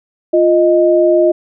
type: tone pair together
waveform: sine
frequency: 349.2 / 622.2 Hz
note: F4 / D#5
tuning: 0 / 0 cents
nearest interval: minor seventh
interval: 1000 cents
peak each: -10 dBFS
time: 0.33-1.32 s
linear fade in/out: 10 ms
effects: none